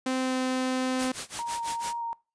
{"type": "tone with pitch glide", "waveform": "sawtooth", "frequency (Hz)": [259.2, 257.6], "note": ["C4", "C4"], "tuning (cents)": [-16, -27], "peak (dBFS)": -22, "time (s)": [0.06, 1.12], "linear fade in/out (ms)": 5, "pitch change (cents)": -11, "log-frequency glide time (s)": [0.2, 0.36]}
{"type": "noise with tremolo", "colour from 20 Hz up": "white", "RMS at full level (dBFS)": -33, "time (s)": [0.99, 1.93], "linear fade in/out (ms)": 0, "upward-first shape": "sine", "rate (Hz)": 6, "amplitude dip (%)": 95}
{"type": "tone with vibrato", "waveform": "sine", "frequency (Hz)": 933, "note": "A#5", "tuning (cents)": 1, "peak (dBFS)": -30, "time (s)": [1.39, 2.13], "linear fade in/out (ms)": 0, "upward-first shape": "square", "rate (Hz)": 2.4, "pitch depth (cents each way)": 10}
{"effects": ["noise-tail reverb RT60 0.3 s tail -23 dB re dry", "resampled to 22050 Hz"]}